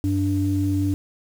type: tone pair together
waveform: sine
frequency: 95.61 / 292.2 Hz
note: G2 / D4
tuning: -43 / -9 cents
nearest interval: octave + perfect fifth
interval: 1934 cents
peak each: -21 dBFS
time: 0.04-0.94 s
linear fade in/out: 0 ms
effects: tanh soft clip ceiling -11 dBFS + 7-bit